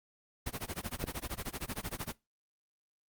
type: noise with tremolo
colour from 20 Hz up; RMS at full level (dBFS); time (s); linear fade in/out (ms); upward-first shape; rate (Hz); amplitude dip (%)
pink; -36; 0.46-2.13; 5; sine; 13; 100
type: clicks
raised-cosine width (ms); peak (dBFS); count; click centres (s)
2; -19 / -28; 2; 1.04 / 1.718
effects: noise-tail reverb RT60 0.2 s tail -20 dB re dry + Opus 32 kbps